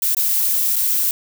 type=noise with dropouts; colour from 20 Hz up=violet; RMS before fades=-18 dBFS; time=0.02-1.11 s; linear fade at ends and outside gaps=2 ms; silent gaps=0.148-0.168 / 0.759-0.763 s; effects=none